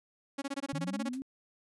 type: tone bursts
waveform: sawtooth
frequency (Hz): 277.2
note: C#4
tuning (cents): 0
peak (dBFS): -29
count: 12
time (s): 0.38-1.091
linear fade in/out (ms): 10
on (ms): 40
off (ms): 21
type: linear sweep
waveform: sine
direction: up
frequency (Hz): 144.8 to 275.8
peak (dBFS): -35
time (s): 0.73-1.22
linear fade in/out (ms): 0
type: noise with exponential decay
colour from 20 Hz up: white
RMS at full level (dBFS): -42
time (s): 1.13-1.21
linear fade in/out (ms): 5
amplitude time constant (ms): 17
effects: resampled to 24000 Hz